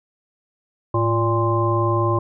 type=harmonic tone with a mistuned harmonic; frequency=116 Hz; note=A#2; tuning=8 cents flat; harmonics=1 / 3 / 5 / 7 / 9; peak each=-20 / -22 / -26 / -31 / -22 dBFS; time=0.94-2.19 s; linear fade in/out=5 ms; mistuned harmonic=1; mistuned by=-100 cents; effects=none